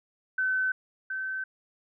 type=tone pair in turn; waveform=sine; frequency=1522 / 1537 Hz; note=F#6 / G6; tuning=+48 / -35 cents; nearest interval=unison; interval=17 cents; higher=second; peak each=-24 / -30 dBFS; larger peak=first; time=0.38-0.72 / 1.1-1.44 s; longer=neither; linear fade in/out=5 ms; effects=none